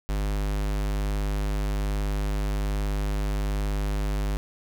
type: tone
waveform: square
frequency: 50.6 Hz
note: G#1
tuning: 44 cents flat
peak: -25 dBFS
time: 0.09-4.37 s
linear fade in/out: 0 ms
effects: none